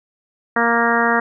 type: harmonic tone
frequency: 233.5 Hz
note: A#3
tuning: 3 cents sharp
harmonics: 1 / 2 / 3 / 4 / 5 / 6 / 7 / 8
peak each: -22 / -22 / -22 / -22 / -22 / -22 / -22 / -22 dBFS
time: 0.56-1.2 s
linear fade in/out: 5 ms
effects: none